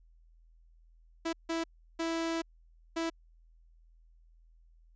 sawtooth tone bursts at uneven times, 329.6 Hz, E4, in tune, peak -27 dBFS, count 4, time 1.25-1.33 / 1.49-1.64 / 1.99-2.42 / 2.96-3.1 s, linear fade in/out 10 ms, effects added 41 Hz sine -58 dBFS peak until 4.95 s + resampled to 16000 Hz

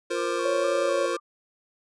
square chord, F suspended fourth, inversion none, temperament just, 349.2 / 465.6 / 523.8 Hz, F4 / Bb4 / C5, 0 / -2 / +2 cents, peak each -31 dBFS, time 0.1-1.17 s, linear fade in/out 10 ms
sine tone with vibrato, 1151 Hz, D6, 35 cents flat, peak -32 dBFS, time 0.14-1.2 s, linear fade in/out 50 ms, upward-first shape square, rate 2 Hz, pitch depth 57 cents each way
sine tone, 554.4 Hz, C#5, in tune, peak -24 dBFS, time 0.45-1.06 s, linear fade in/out 5 ms
effects resampled to 22050 Hz

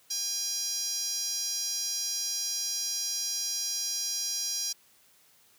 sawtooth tone with high-pass filter, 810 Hz, G#5, 43 cents flat, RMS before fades -32 dBFS, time 0.1-4.73 s, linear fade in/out 10 ms, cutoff 5300 Hz, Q 6.7, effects white hiss -62 dBFS RMS until 5.58 s + high-pass 60 Hz 12 dB/octave

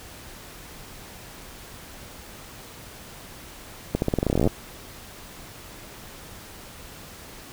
accelerating click train, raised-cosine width 2 ms, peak -8 dBFS, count 18, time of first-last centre 3.95-4.474 s, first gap 71 ms, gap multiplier 0.88, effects pink hiss -43 dBFS RMS until 7.52 s

